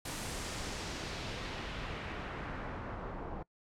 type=noise with low-pass filter sweep; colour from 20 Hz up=pink; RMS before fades=-41 dBFS; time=0.05-3.43 s; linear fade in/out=5 ms; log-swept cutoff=11000 to 880 Hz; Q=1.1; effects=noise-tail reverb RT60 0.1 s tail -23 dB re dry